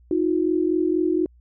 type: tone pair together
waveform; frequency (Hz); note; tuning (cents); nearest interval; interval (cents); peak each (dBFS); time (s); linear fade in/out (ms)
sine; 316 / 360.2; D#4 / F#4; +27 / -46; major second; 227; -21; 0.11-1.26; 2
effects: added 60 Hz sine -50 dBFS peak until 1.4 s